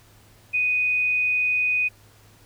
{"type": "tone", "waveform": "sine", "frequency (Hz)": 2489, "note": "D#7", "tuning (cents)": 0, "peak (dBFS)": -19, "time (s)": [0.53, 1.89], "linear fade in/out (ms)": 20, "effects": ["added 104 Hz sine -54 dBFS peak until 2.45 s", "pink hiss -55 dBFS RMS until 2.45 s"]}